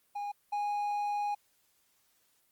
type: tone pair in turn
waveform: triangle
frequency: 818 / 824.6 Hz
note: G#5 / G#5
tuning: -26 / -13 cents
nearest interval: unison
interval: 13 cents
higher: second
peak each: -32 / -28 dBFS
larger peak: second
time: 0.15-0.32 / 0.52-1.35 s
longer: second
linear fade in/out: 10 ms
effects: white hiss -71 dBFS RMS until 2.51 s + Opus 32 kbps